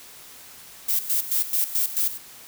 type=noise with tremolo; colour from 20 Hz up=violet; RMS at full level=-22 dBFS; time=0.88-2.18 s; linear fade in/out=10 ms; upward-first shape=square; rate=4.6 Hz; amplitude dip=75%; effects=white hiss -45 dBFS RMS until 2.47 s